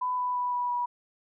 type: tone with pitch steps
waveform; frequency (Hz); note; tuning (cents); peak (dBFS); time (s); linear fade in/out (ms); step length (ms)
sine; 1000 / 993.1 / 986.2 / 979.4 / 972.7; B5 / B5 / B5 / B5 / B5; +21 / +9 / -3 / -15 / -27; -26; 0.01-0.86; 10; 170
effects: none